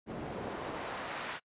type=noise with band-pass filter sweep; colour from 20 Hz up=pink; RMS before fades=-40 dBFS; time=0.06-1.4 s; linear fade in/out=50 ms; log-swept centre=280 to 1700 Hz; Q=0.73; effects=noise-tail reverb RT60 0.1 s tail -25 dB re dry + resampled to 8000 Hz